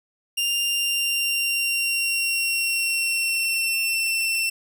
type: tone with pitch glide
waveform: sawtooth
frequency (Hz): 2794 to 2693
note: F7 to E7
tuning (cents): 0 to +36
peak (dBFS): -18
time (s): 0.37-4.5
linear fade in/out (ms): 10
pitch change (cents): -64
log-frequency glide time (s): 0.64-4.05
effects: none